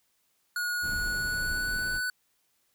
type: tone with pitch glide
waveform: square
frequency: 1448 to 1492.2 Hz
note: F#6 to F#6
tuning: -38 to +14 cents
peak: -29 dBFS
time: 0.56-2.1 s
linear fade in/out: 2 ms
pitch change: +52 cents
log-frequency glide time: 0.72-1.88 s
type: noise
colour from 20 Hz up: brown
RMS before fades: -38 dBFS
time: 0.81-2.01 s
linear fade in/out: 50 ms
effects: white hiss -72 dBFS RMS until 2.74 s